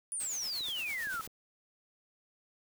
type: exponential sweep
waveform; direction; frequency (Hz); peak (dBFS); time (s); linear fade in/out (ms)
sine; down; 9940 to 1283; -34; 0.12-1.21; 0
type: noise with tremolo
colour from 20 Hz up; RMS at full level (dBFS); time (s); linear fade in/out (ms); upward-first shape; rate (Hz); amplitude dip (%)
white; -44; 0.2-1.27; 0; triangle; 8.8; 65
type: clicks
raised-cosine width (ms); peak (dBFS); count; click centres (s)
2; -40; 6; 0.608 / 0.686 / 1.071 / 1.143 / 1.196 / 1.275
effects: none